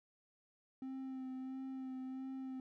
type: tone with vibrato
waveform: triangle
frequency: 262 Hz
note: C4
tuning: 2 cents sharp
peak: -40 dBFS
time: 0.82-2.6 s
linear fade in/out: 2 ms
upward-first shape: sine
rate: 1.5 Hz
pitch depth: 19 cents each way
effects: none